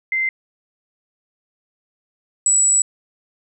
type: tone pair in turn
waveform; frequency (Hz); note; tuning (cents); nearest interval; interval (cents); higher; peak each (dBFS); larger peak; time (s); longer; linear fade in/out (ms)
sine; 2079 / 7849; C7 / B8; -12 / -12; octave + major seventh; 2300; second; -17 / -12; second; 0.12-0.29 / 2.46-2.82; second; 2
effects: none